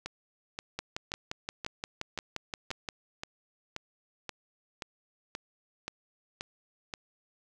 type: two click trains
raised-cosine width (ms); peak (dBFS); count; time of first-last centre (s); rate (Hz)
0.2; -17 / -19; 13 / 14; 0.79-2.888 / 0.06-6.938; 5.72 / 1.89
effects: none